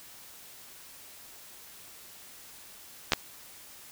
clicks, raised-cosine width 0.2 ms, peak -5 dBFS, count 2, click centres 3.121 / 3.134 s, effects white hiss -50 dBFS RMS until 3.91 s

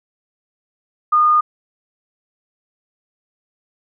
sine tone, 1222 Hz, D#6, 32 cents flat, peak -10 dBFS, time 1.12-1.41 s, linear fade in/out 10 ms, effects none

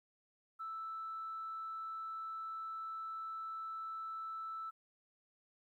sine tone, 1318.5 Hz, E6, in tune, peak -40 dBFS, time 0.59-4.71 s, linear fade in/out 20 ms, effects tanh soft clip ceiling -36 dBFS + 13-bit

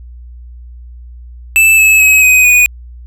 square tone with pitch steps, 2637 / 2595 / 2553 / 2512 / 2472 Hz, E7 / E7 / D#7 / D#7 / D#7, 0 / -28 / +44 / +16 / -12 cents, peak -5 dBFS, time 1.56-2.66 s, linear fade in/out 0 ms, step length 220 ms, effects added 60 Hz sine -29 dBFS peak until 3.06 s

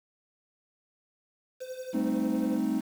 triangle tone with tremolo, 513 Hz, C5, 34 cents flat, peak -31 dBFS, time 1.6-2.6 s, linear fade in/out 20 ms, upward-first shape triangle, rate 11 Hz, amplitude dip 80%
triangle chord, A half-diminished seventh, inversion third, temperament equal, 196 / 220 / 261.6 / 311.1 Hz, G3 / A3 / C4 / Eb4, 0 / 0 / 0 / 0 cents, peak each -32 / -28 / -28 / -28 dBFS, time 1.93-2.81 s, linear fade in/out 20 ms
effects tanh soft clip ceiling -17 dBFS + 8-bit

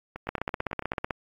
two click trains, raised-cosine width 0.5 ms, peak -21 / -13 dBFS, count 8 / 14, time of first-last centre 0.16-0.934 / 0.29-1.108 s, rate 9.04 / 15.9 Hz, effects AAC 32 kbps

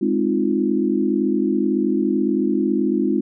sine chord, F minor seventh, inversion first, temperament equal, 207.7 / 261.6 / 311.1 / 349.2 Hz, Ab3 / C4 / Eb4 / F4, 0 / 0 / 0 / 0 cents, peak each -22 dBFS, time 0.01-3.21 s, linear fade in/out 10 ms, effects none

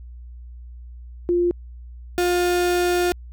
sine / 35% pulse tone pair in turn, 350 / 354.3 Hz, F4 / F4, +4 / +25 cents, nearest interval unison, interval 21 cents, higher second, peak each -16 dBFS, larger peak neither, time 1.29-1.51 / 2.18-3.12 s, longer second, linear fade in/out 0 ms, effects added 60 Hz sine -36 dBFS peak until 3.32 s

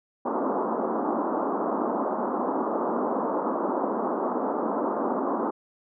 pink band-pass noise, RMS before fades -27 dBFS, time 0.25-5.51 s, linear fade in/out 10 ms, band 220 to 1200 Hz, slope 48 dB/octave, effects none

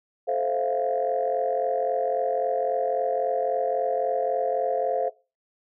sine chord, F major seventh, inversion first, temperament just, 436.5 / 523.8 / 654.8 / 698.5 Hz, A4 / C5 / E5 / F5, -14 / +2 / -12 / 0 cents, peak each -29 / -26 / -30 / -26 dBFS, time 0.27-5.1 s, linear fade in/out 20 ms, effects noise-tail reverb RT60 0.3 s tail -21 dB re dry + tanh soft clip ceiling -14 dBFS

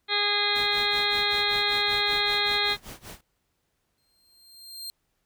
harmonic tone, 411.3 Hz, G#4, 17 cents flat, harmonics 1 / 2 / 3 / 4 / 5 / 6 / 8 / 9 / 10, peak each -34 / -33 / -34 / -32 / -30 / -34 / -31 / -29 / -28 dBFS, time 0.08-2.77 s, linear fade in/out 50 ms
pink noise with tremolo, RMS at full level -40 dBFS, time 0.55-3.21 s, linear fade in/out 5 ms, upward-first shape sine, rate 5.2 Hz, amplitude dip 90%
sawtooth tone with exponential growth, 4186 Hz, C8, in tune, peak -30 dBFS, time 3.98-4.9 s, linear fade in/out 0 ms, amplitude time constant 200 ms
effects pink hiss -75 dBFS RMS until 5.25 s

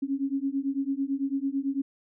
sine beating tone pair, 270 / 279 Hz, C#4 / C#4, -45 / +11 cents, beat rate 9 Hz, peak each -29 dBFS, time 0.02-1.82 s, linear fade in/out 10 ms, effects none

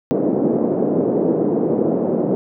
white band-pass noise, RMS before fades -18 dBFS, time 0.11-2.35 s, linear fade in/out 0 ms, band 180 to 480 Hz, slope 24 dB/octave, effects none

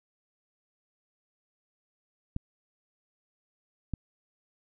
clicks, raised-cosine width 5 ms, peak -19 dBFS, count 2, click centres 2.364 / 3.937 s, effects none

